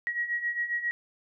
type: beating tone pair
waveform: sine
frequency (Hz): 1900 / 1907.4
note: A#6 / A#6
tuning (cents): +33 / +39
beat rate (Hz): 7.4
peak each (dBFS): -34 / -29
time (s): 0.07-0.91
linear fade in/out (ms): 0
effects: none